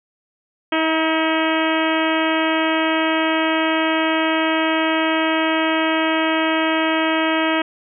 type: harmonic tone with a mistuned harmonic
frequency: 320.1 Hz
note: D#4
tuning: 49 cents sharp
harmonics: 1 / 2 / 3 / 4 / 5 / 6 / 7 / 8 / 9 / 10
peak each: -20 / -23 / -25 / -26 / -27 / -28 / -28 / -29 / -30 / -30 dBFS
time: 0.72-7.62 s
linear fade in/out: 5 ms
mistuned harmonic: 3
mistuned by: -16 cents
effects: none